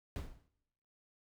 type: noise with exponential decay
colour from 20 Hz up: brown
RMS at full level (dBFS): -35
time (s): 0.16-0.48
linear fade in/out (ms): 0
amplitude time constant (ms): 68
effects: noise-tail reverb RT60 0.9 s tail -22 dB re dry